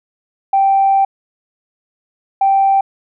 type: tone pair in turn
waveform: sine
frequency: 782 / 782 Hz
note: G5 / G5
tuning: -4 / -4 cents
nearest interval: unison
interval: 0 cents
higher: neither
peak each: -8 dBFS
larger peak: neither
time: 0.53-1.05 / 2.41-2.81 s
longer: first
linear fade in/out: 5 ms
effects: tanh soft clip ceiling -4 dBFS